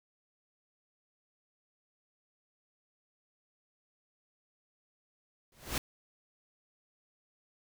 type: noise with exponential growth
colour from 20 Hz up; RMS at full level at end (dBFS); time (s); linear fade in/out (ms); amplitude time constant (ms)
pink; -29; 5.52-5.78; 2; 55
effects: none